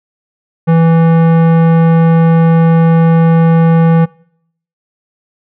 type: tone with tanh clipping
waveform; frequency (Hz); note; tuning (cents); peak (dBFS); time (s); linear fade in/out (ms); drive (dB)
sine; 164.81; E3; 0; -7; 0.67-4.06; 20; 17
effects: noise-tail reverb RT60 0.7 s tail -25 dB re dry